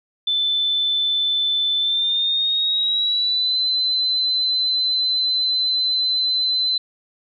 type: tone with pitch glide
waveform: sine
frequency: 3522 to 4046 Hz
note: A7 to B7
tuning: +1 to +41 cents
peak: -17 dBFS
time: 0.27-6.78 s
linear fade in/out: 5 ms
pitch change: +240 cents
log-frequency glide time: 1.79-3.57 s
effects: none